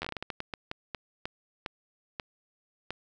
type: slowing click train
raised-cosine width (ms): 0.3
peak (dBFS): -18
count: 17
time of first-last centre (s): 0.02-2.906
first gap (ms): 11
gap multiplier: 1.32
effects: none